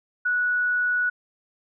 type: tone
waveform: sine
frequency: 1470 Hz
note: F#6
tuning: 12 cents flat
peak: -20 dBFS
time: 0.25-1.1 s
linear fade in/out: 10 ms
effects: none